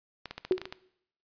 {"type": "clicks", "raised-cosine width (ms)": 0.2, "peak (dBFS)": -20, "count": 9, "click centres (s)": [0.257, 0.31, 0.38, 0.45, 0.522, 0.58, 0.616, 0.655, 0.725]}
{"type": "tone with exponential decay", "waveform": "sine", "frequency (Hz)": 370, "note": "F#4", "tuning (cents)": 0, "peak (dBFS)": -18, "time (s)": [0.51, 0.65], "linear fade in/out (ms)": 1, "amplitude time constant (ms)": 29}
{"effects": ["noise-tail reverb RT60 0.7 s tail -18 dB re dry", "resampled to 11025 Hz"]}